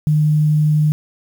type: tone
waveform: sine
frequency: 152 Hz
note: D#3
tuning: 40 cents flat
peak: -11 dBFS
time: 0.07-0.92 s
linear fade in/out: 0 ms
effects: 7-bit